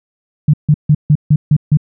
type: tone bursts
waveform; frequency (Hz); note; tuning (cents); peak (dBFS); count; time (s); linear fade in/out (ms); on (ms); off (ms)
sine; 149.8; D3; +35; -5; 7; 0.48-1.772; 5; 56; 150
effects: none